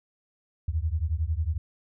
sine beating tone pair, 75 / 86 Hz, D2 / F2, +37 / -26 cents, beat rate 11 Hz, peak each -27 / -28 dBFS, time 0.68-1.58 s, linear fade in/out 5 ms, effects none

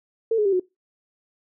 sine tone with pitch steps, 450.9 / 420.7 / 392.5 / 366.2 Hz, A4 / G#4 / G4 / F#4, +42 / +22 / +2 / -18 cents, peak -17 dBFS, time 0.31-0.598 s, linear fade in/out 5 ms, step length 72 ms, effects noise-tail reverb RT60 0.2 s tail -22 dB re dry

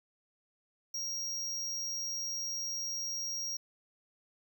square tone, 5630 Hz, F8, 13 cents sharp, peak -35 dBFS, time 0.94-3.57 s, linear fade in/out 5 ms, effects none

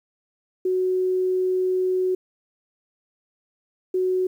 sine tone pair in turn, 370 / 370 Hz, F#4 / F#4, 0 / 0 cents, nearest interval unison, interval 0 cents, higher neither, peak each -19 dBFS, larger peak neither, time 0.65-2.15 / 3.94-4.27 s, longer first, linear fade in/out 5 ms, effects 9-bit

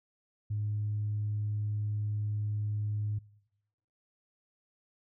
sine tone, 105 Hz, G#2, 19 cents sharp, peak -29 dBFS, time 0.5-3.19 s, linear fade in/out 10 ms, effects noise-tail reverb RT60 1.0 s tail -25 dB re dry + tanh soft clip ceiling -25 dBFS

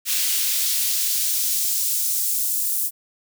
white noise with high-pass filter sweep, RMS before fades -22 dBFS, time 0.05-2.91 s, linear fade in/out 50 ms, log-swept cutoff 2500 to 9100 Hz, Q 0.81, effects none

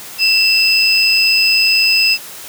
triangle tone pair together, 2671 / 5042 Hz, E7 / D#8, +22 / +22 cents, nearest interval major seventh, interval 1100 cents, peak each -11 dBFS, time 0.18-2.18 s, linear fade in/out 50 ms, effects white hiss -32 dBFS RMS until 2.48 s + high-pass 80 Hz 12 dB/octave

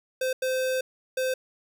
square tone bursts at uneven times, 517 Hz, C5, 21 cents flat, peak -25 dBFS, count 3, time 0.21-0.33 / 0.42-0.81 / 1.17-1.34 s, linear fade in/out 5 ms, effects none

